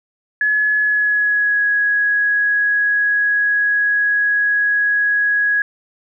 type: tone with pitch glide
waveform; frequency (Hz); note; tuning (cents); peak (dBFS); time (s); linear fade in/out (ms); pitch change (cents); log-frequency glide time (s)
sine; 1700 to 1666; G#6 to G#6; +40 to +5; -13; 0.41-5.62; 2; -35; 0.79-1.63
effects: none